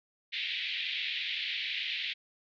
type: band-pass noise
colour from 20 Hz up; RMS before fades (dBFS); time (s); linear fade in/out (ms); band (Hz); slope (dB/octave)
white; -35; 0.32-2.14; 20; 2000 to 3800; 48
effects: none